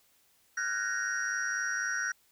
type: tone cluster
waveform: sine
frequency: 1399 / 1503 / 1642 / 1852 / 5720 Hz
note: F6 / F#6 / G#6 / A#6 / F8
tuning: +3 / +27 / -20 / -12 / +41 cents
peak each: -36 / -32 / -40 / -36 / -38 dBFS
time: 0.57-2.12 s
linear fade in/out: 5 ms
effects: tanh soft clip ceiling -22 dBFS + white hiss -67 dBFS RMS until 2.31 s